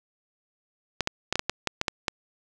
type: clicks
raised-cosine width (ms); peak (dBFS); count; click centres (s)
0.2; -7; 10; 1.007 / 1.074 / 1.326 / 1.356 / 1.394 / 1.496 / 1.673 / 1.814 / 1.882 / 2.082
effects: none